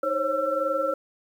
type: tone cluster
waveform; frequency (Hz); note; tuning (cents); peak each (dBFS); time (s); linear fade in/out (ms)
sine; 312.4 / 529 / 551 / 1343; D#4 / C5 / C#5 / E6; +7 / +19 / -11 / +32; -35 / -28 / -26 / -28; 0.03-0.94; 5
effects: 9-bit